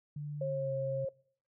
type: tone with pitch glide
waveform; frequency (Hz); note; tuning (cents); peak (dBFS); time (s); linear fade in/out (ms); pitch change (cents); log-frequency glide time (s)
sine; 147.1 to 134.11; D3 to C3; +3 to +43; -37; 0.16-1.05; 5; -160; 0.48-0.73
type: tone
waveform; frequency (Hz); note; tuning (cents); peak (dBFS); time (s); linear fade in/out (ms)
sine; 540; C#5; -45; -32; 0.41-1.09; 5
effects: noise-tail reverb RT60 0.6 s tail -25 dB re dry